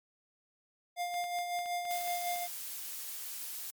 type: tone with tremolo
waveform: square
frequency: 704 Hz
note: F5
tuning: 14 cents sharp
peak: -32 dBFS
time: 0.96-2.48 s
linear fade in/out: 50 ms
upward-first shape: sine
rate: 5.4 Hz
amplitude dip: 45%
type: clicks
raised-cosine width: 0.2 ms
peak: -33 dBFS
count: 10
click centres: 1.142 / 1.241 / 1.387 / 1.59 / 1.659 / 1.853 / 1.911 / 2.013 / 2.079 / 2.36 s
type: noise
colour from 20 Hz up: blue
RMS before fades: -41 dBFS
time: 1.9-3.71 s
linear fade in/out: 10 ms
effects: MP3 96 kbps